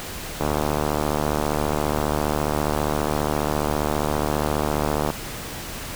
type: click train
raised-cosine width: 1 ms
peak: -8 dBFS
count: 352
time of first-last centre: 0.41-5.103 s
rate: 74.8 Hz
effects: pink hiss -33 dBFS RMS until 5.95 s